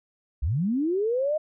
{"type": "linear sweep", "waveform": "sine", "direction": "up", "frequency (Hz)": [55, 631], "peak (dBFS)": -22, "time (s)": [0.42, 1.38], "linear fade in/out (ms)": 10, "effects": []}